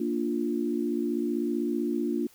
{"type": "chord", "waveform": "sine", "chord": "Bb major", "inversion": "none", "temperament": "equal", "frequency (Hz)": [233.1, 293.7, 349.2], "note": ["Bb3", "D4", "F4"], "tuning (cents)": [0, 0, 0], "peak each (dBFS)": -30, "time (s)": [0, 2.27], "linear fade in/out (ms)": 5, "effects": ["white hiss -58 dBFS RMS until 2.34 s"]}